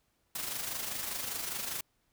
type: noise with amplitude modulation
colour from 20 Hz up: white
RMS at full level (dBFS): -35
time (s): 0.35-1.81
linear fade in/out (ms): 5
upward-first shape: sine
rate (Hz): 25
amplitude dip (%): 50
effects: pink hiss -75 dBFS RMS until 2.12 s